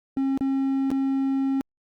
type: tone with dropouts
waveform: triangle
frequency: 270 Hz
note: C#4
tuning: 45 cents flat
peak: -19 dBFS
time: 0.17-1.61 s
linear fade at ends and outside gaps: 0 ms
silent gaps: 0.375-0.409 / 0.904-0.915 s
effects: Opus 48 kbps